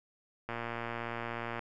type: click train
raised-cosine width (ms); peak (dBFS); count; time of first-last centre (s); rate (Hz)
0.5; -22; 130; 0.49-1.593; 117
effects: none